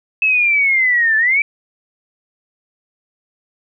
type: linear two-way sweep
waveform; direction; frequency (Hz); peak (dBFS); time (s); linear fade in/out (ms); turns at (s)
sine; down then up; 2614 to 1735 to 2346; -11; 0.22-1.42; 2; 1.17
effects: none